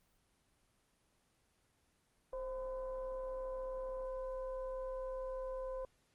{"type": "tone with frequency modulation", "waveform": "sine", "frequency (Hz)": 523.3, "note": "C5", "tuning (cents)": 0, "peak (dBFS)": -39, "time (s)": [2.33, 5.85], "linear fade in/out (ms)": 2, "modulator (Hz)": 491, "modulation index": 0.58, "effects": ["pink hiss -75 dBFS RMS until 6.14 s", "Opus 24 kbps"]}